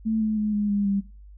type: tone with pitch steps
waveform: sine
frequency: 220.9 / 216.2 / 211.7 / 207.2 / 202.8 / 198.51 Hz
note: A3 / A3 / G#3 / G#3 / G#3 / G3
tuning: +7 / -30 / +33 / -4 / -41 / +22 cents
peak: -21 dBFS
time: 0.05-1.01 s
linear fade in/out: 20 ms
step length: 160 ms
effects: noise-tail reverb RT60 0.3 s tail -18 dB re dry + added 50 Hz sine -43 dBFS peak until 1.37 s